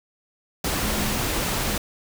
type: tone in noise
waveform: sine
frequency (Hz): 211.4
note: G#3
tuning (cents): +31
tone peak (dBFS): -30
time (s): 0.83-1.18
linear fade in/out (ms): 5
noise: pink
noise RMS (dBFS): -25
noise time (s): 0.64-1.78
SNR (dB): -8
effects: none